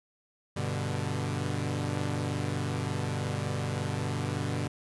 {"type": "chord", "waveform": "sawtooth", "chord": "G major", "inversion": "none", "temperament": "equal", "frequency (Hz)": [98, 123.47, 146.83], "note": ["G2", "B2", "D3"], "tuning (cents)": [0, 0, 0], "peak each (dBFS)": -30, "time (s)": [0.56, 4.68], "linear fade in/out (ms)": 10, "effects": ["resampled to 24000 Hz", "10-bit"]}